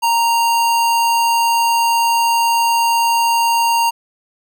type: tone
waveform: square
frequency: 929 Hz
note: A#5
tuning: 6 cents flat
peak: -13 dBFS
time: 0.02-3.91 s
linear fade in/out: 20 ms
effects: none